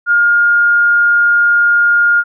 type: tone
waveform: sine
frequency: 1417 Hz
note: F6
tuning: 25 cents sharp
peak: -7 dBFS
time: 0.06-2.24 s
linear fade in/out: 50 ms
effects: none